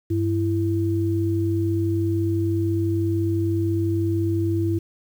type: tone pair together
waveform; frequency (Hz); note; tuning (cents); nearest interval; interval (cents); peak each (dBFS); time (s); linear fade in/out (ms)
sine; 99 / 333; G2 / E4; +18 / +18; octave + major sixth; 2100; -22; 0.1-4.79; 10
effects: 8-bit